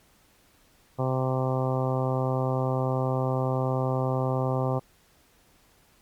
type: harmonic tone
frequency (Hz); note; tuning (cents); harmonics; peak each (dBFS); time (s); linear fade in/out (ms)
130.1; C3; -9; 1 / 2 / 3 / 4 / 5 / 6 / 7 / 8 / 9; -26 / -33 / -33 / -31 / -34 / -35 / -38 / -38 / -39; 0.98-4.8; 20
effects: pink hiss -61 dBFS RMS until 6.01 s + MP3 96 kbps